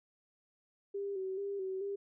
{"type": "tone with vibrato", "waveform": "sine", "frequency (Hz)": 389.2, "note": "G4", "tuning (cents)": -12, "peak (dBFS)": -35, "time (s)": [0.94, 1.96], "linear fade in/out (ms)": 10, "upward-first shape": "square", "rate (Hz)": 2.3, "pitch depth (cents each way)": 45, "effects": []}